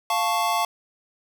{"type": "chord", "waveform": "square", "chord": "F augmented", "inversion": "none", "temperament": "equal", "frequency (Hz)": [698.5, 880, 1108.7], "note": ["F5", "A5", "C#6"], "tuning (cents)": [0, 0, 0], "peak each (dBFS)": -26, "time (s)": [0.1, 0.65], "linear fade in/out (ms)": 2, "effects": []}